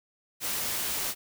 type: noise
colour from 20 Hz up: white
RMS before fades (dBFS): -31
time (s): 0.4-1.15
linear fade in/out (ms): 50
effects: none